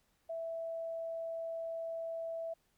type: tone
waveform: sine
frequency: 659.3 Hz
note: E5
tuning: in tune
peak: -37 dBFS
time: 0.29-2.54 s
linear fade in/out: 10 ms
effects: pink hiss -75 dBFS RMS until 2.77 s